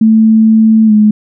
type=tone with pitch glide; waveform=sine; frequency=220.7 to 212.2 Hz; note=A3 to G#3; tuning=+5 to +38 cents; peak=-3 dBFS; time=0.01-1.11 s; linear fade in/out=5 ms; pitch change=-67 cents; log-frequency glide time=0.86-0.92 s; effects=none